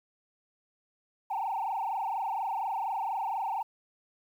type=tone with frequency modulation; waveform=sine; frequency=844 Hz; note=G#5; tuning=28 cents sharp; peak=-28 dBFS; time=1.3-3.63 s; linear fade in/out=10 ms; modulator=24.2 Hz; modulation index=3.7; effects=tanh soft clip ceiling -26 dBFS + 10-bit